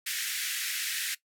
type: band-pass noise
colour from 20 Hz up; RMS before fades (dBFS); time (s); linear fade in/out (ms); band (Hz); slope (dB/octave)
pink; -33; 0.06-1.15; 10; 1600 to 16000; 48
effects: noise-tail reverb RT60 0.1 s tail -17 dB re dry